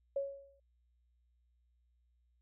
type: tone with exponential decay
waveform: sine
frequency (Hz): 554.4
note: C#5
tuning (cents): 0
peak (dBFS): -30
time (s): 0.16-0.6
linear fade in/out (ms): 5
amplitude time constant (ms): 95
effects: added 60 Hz sine -70 dBFS peak until 2.41 s